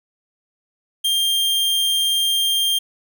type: tone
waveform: 45% pulse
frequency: 3191 Hz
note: G7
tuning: 30 cents sharp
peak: -16 dBFS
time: 1.04-2.79 s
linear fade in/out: 10 ms
effects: none